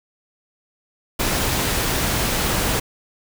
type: noise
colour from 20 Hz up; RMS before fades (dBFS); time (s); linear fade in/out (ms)
pink; -21; 1.19-2.8; 10
effects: none